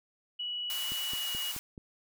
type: tone with pitch glide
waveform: sine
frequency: 2935 to 2905 Hz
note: F#7 to F#7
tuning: -15 to -32 cents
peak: -33 dBFS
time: 0.39-1.52 s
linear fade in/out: 10 ms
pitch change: -17 cents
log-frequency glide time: 1.08-1.27 s
type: high-pass noise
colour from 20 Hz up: white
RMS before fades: -39 dBFS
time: 0.7-1.59 s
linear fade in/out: 0 ms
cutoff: 750 Hz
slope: 24 dB/octave
type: click train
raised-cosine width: 3 ms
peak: -32 dBFS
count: 5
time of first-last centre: 0.92-1.778 s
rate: 4.66 Hz
effects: none